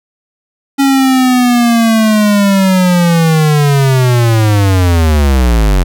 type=linear sweep; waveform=square; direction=down; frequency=277.1 to 43.65 Hz; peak=-7 dBFS; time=0.78-5.84 s; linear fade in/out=20 ms; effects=none